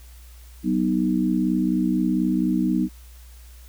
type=chord; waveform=sine; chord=B major; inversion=second; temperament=equal with one note detuned; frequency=188.34 / 246.9 / 311.1 Hz; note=F#3 / B3 / D#4; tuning=+31 / 0 / 0 cents; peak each=-23 dBFS; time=0.63-2.89 s; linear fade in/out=50 ms; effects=added 60 Hz sine -42 dBFS peak until 3.68 s + white hiss -53 dBFS RMS until 3.68 s